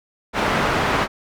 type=low-pass noise; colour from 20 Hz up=white; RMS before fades=-20 dBFS; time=0.33-1.08 s; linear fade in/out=50 ms; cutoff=1500 Hz; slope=12 dB/octave; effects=none